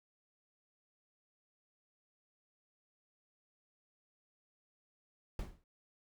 brown noise with exponential decay, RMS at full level -36 dBFS, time 5.39-5.64 s, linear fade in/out 2 ms, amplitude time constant 53 ms, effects none

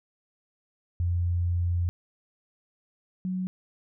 sine tone pair in turn, 87.31 / 185 Hz, F2 / F#3, 0 / 0 cents, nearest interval octave + minor second, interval 1300 cents, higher second, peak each -23 / -27 dBFS, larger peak first, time 1-1.89 / 3.25-3.47 s, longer first, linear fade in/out 0 ms, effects none

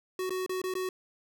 square tone with dropouts, 371.5 Hz, F#4, 7 cents sharp, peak -31 dBFS, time 0.19-0.89 s, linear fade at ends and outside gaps 2 ms, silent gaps 0.295-0.305 / 0.463-0.494 / 0.617-0.639 / 0.739-0.752 s, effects none

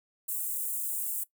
white high-pass noise, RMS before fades -33 dBFS, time 0.28-1.24 s, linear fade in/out 10 ms, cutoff 7800 Hz, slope 48 dB/octave, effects noise-tail reverb RT60 0.1 s tail -18 dB re dry

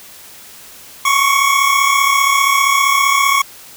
25% pulse tone pair together, 1090 / 1125.2 Hz, C#6 / C#6, -29 / +26 cents, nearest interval minor second, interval 55 cents, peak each -10 dBFS, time 1.05-3.42 s, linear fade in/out 5 ms, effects white hiss -38 dBFS RMS until 3.76 s

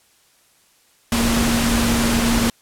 sine tone in noise, 233.1 Hz, A#3, in tune, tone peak -18 dBFS, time 1.12-2.5 s, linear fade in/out 2 ms, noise pink, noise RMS -20 dBFS, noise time 1.12-2.5 s, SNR -1 dB, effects white hiss -57 dBFS RMS until 2.61 s + low-pass 12000 Hz 12 dB/octave

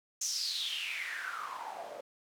white noise with band-pass filter sweep, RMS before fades -38 dBFS, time 0.21-2.01 s, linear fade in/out 5 ms, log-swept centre 6400 to 540 Hz, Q 7.5, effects none

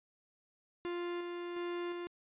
45% pulse tone with tremolo, 349.2 Hz, F4, in tune, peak -36 dBFS, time 0.85-2.07 s, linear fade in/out 0 ms, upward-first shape square, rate 1.4 Hz, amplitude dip 30%, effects resampled to 8000 Hz

